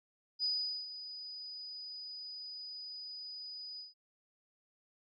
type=tone with ADSR envelope; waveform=sine; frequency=4963 Hz; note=D#8; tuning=5 cents flat; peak=-30 dBFS; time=0.39-3.94 s; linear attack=45 ms; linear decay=430 ms; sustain=-13 dB; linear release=150 ms; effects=none